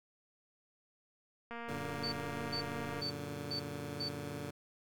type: click train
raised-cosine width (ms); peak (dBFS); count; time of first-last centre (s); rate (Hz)
0.5; -30; 351; 1.51-3.006; 234
type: chord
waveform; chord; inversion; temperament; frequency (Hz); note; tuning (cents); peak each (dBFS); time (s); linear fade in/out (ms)
15% pulse; Gb augmented; none; just; 92.5 / 115.62 / 144.53; Gb2 / Bb2 / D3; 0 / -14 / -27; -41 / -41 / -36; 1.68-4.51; 10
type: tone bursts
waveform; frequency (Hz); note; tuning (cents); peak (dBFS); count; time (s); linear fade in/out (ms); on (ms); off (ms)
sine; 4533; C#8; +38; -36; 5; 2.03-4.09; 10; 92; 400
effects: none